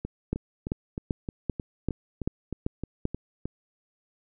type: two click trains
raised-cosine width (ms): 3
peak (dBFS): -13 / -19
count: 8 / 12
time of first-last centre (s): 0.33-3.054 / 0.05-3.456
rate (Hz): 2.57 / 3.23
effects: none